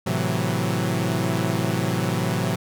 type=chord; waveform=sawtooth; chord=F# half-diminished seventh; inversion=first; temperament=equal; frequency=110 / 130.81 / 164.81 / 185 Hz; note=A2 / C3 / E3 / F#3; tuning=0 / 0 / 0 / 0 cents; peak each=-23 dBFS; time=0.06-2.56 s; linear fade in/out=10 ms; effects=none